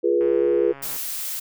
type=chord; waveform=sine; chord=F diminished; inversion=none; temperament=equal with one note detuned; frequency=349.2 / 415.3 / 484.6 Hz; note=F4 / Ab4 / Cb5; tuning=0 / 0 / -33 cents; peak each=-21 dBFS; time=0.03-0.73 s; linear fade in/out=20 ms
type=click train; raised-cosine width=0.5 ms; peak=-26 dBFS; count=105; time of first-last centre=0.21-0.964 s; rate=138 Hz
type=noise; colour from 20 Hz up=blue; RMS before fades=-29 dBFS; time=0.82-1.4 s; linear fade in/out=10 ms
effects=none